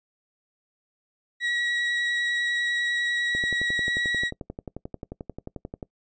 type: tone with vibrato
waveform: 35% pulse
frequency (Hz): 1918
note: A#6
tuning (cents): +49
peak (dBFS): -22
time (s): 1.4-4.31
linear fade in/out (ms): 50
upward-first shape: sine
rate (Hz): 10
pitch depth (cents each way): 9
type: click train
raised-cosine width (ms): 2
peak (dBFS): -21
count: 29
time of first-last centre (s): 3.35-5.828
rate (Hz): 11.3
effects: noise-tail reverb RT60 0.1 s tail -23 dB re dry + resampled to 16000 Hz